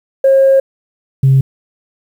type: tone pair in turn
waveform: sine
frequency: 539 / 134.32 Hz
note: C#5 / C3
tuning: -49 / +46 cents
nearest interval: 2 octaves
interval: 2405 cents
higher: first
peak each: -4 dBFS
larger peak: neither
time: 0.24-0.6 / 1.23-1.41 s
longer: first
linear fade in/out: 5 ms
effects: tanh soft clip ceiling -2 dBFS + 7-bit